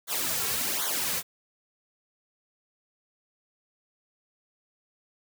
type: noise with flanger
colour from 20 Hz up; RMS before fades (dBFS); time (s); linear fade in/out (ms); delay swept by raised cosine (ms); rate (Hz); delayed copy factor
white; -29; 0.07-1.23; 50; 0.38 to 3.38; 1.3; -0.85
effects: none